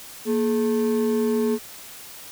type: ring-modulated tone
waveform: triangle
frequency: 329.6 Hz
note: E4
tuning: in tune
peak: -14 dBFS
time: 0.25-1.59 s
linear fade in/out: 50 ms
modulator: 96 Hz
effects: white hiss -41 dBFS RMS until 2.31 s